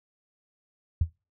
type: tone with exponential decay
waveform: sine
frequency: 82.41 Hz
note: E2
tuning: in tune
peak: -17 dBFS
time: 1.01-1.1 s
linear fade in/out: 5 ms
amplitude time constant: 19 ms
effects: noise-tail reverb RT60 0.3 s tail -26 dB re dry